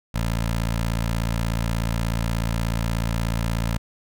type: tone with notch filter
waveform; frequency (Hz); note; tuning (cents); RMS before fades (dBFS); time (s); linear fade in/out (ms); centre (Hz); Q
15% pulse; 56.6; A1; +50; -24; 0.14-3.78; 10; 370; 1
effects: none